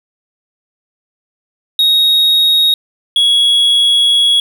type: tone pair in turn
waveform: triangle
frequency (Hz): 3761 / 3341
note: A#7 / G#7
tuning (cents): +15 / +10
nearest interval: major second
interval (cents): 205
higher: first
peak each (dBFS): -6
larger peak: neither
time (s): 1.79-2.74 / 3.16-4.4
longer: second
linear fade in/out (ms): 2
effects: none

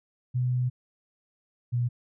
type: tone pair in turn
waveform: sine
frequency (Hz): 125.2 / 121.14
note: B2 / B2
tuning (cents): +24 / -33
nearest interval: minor second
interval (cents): 57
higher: first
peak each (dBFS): -23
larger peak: neither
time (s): 0.34-0.7 / 1.72-1.89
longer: first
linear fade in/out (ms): 20
effects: none

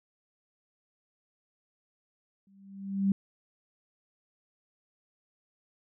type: tone with exponential growth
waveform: sine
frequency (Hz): 196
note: G3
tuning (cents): 0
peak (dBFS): -20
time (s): 2.47-3.12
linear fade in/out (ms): 2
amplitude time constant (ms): 140
effects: none

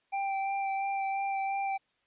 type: tone with vibrato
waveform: square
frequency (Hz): 784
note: G5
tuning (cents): 0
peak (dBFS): -30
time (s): 0.12-1.78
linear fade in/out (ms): 20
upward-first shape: sine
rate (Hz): 2.9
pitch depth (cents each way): 14
effects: white hiss -73 dBFS RMS until 2.06 s + resampled to 8000 Hz

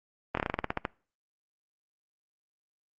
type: slowing click train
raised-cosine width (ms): 0.5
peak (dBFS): -13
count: 12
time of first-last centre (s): 0.35-0.852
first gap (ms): 23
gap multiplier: 1.13
effects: noise-tail reverb RT60 0.4 s tail -24 dB re dry + Opus 32 kbps

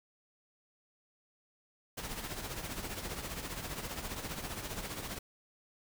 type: noise with tremolo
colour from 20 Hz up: pink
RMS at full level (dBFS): -38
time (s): 1.97-5.19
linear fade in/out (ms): 10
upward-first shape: triangle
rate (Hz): 15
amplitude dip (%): 65
effects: none

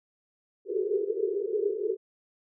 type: band-pass noise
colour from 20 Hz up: white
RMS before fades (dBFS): -29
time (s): 0.65-1.97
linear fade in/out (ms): 50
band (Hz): 380 to 440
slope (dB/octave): 96
effects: none

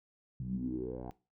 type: tone with low-pass filter sweep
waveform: 10% pulse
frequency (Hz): 62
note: B1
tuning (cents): +7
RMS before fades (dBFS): -38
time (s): 0.4-1.11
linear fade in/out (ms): 0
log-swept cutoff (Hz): 140 to 750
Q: 9.1
effects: noise-tail reverb RT60 0.3 s tail -20 dB re dry

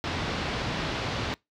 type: low-pass noise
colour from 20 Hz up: pink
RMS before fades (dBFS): -30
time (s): 0.04-1.34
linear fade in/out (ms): 0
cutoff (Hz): 4700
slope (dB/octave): 24
effects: noise-tail reverb RT60 0.2 s tail -24 dB re dry + high-pass 60 Hz 12 dB/octave

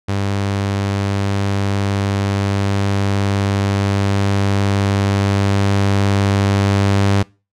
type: tone with level ramp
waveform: sawtooth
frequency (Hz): 99.3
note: G2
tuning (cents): +23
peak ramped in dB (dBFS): -13 to -8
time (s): 0.08-7.23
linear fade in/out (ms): 10
effects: noise-tail reverb RT60 0.3 s tail -23 dB re dry + low-pass 7000 Hz 12 dB/octave

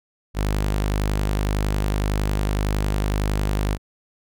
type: tone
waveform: sawtooth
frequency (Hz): 50.9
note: G#1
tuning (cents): -34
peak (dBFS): -16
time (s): 0.34-3.78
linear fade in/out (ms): 50
effects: none

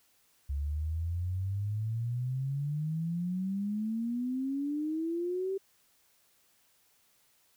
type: exponential sweep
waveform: sine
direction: up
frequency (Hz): 69 to 392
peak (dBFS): -30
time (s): 0.49-5.58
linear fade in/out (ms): 10
effects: white hiss -68 dBFS RMS until 7.56 s

